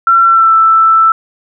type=tone with pitch glide; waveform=sine; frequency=1355 to 1324.8 Hz; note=E6 to E6; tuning=+47 to +8 cents; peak=-4 dBFS; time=0.07-1.12 s; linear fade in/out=2 ms; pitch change=-39 cents; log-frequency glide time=0.25-0.55 s; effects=none